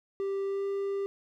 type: tone with pitch glide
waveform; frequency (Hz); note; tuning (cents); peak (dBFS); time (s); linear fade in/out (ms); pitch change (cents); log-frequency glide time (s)
triangle; 392.7 to 396.1; G4 to G4; +3 to +18; -27; 0.2-1.06; 0; +15; 0.45-0.65
effects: none